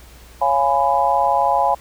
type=chord; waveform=sine; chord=C# dominant seventh; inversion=none; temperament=just; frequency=554.4 / 693 / 831.5 / 997.9 Hz; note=C#5 / E#5 / G#5 / B5; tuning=0 / -14 / +2 / +18 cents; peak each=-22 / -20 / -17 / -20 dBFS; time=0.41-1.75 s; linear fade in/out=10 ms; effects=added 60 Hz sine -43 dBFS peak until 1.8 s + pink hiss -46 dBFS RMS until 1.8 s